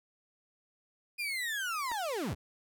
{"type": "linear sweep", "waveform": "35% pulse", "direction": "down", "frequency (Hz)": [2461, 46], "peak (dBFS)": -31, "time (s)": [1.18, 2.35], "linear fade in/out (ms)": 20}
{"type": "clicks", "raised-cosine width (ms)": 0.5, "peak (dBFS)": -29, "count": 2, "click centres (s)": [1.915, 1.918]}
{"effects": []}